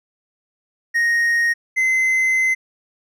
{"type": "tone pair in turn", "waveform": "triangle", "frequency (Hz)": [1867, 2056], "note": ["A#6", "C7"], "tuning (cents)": [2, -31], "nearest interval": "major second", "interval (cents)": 167, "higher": "second", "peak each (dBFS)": -13, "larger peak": "neither", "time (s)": [[0.94, 1.54], [1.76, 2.55]], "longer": "second", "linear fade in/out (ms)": 20, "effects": []}